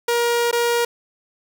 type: tone with dropouts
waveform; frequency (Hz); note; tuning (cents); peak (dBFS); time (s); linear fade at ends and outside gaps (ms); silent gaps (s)
sawtooth; 473.7; A#4; +28; -13; 0.08-0.85; 5; 0.513-0.527
effects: none